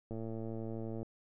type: click train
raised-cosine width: 2 ms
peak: -29 dBFS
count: 104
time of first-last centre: 0.11-1.03 s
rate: 112 Hz
effects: none